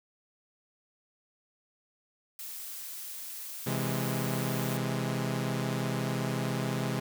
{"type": "noise", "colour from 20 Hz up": "blue", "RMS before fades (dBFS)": -41, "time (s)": [2.39, 4.77], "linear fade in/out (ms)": 2}
{"type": "chord", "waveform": "sawtooth", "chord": "C augmented", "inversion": "none", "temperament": "equal", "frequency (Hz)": [130.81, 164.81, 207.7], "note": ["C3", "E3", "G#3"], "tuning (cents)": [0, 0, 0], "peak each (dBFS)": [-28, -32, -31], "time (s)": [3.66, 7], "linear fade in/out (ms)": 10}
{"effects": []}